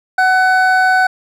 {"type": "tone pair together", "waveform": "triangle", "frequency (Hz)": [745.7, 1500], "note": ["F#5", "F#6"], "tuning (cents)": [13, 23], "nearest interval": "octave", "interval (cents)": 1210, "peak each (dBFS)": -10, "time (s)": [0.18, 1.07], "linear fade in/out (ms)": 5, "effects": []}